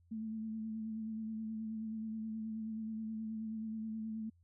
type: tone with vibrato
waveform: sine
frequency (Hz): 220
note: A3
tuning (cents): 0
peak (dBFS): -38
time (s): 0.11-4.3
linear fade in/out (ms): 10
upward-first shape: sine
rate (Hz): 9.4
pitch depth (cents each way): 26
effects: added 86 Hz sine -65 dBFS peak until 4.43 s